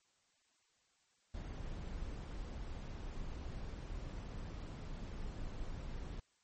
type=noise; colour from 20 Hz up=brown; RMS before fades=-44 dBFS; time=1.34-6.2 s; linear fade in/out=5 ms; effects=white hiss -75 dBFS RMS until 6.43 s + MP3 32 kbps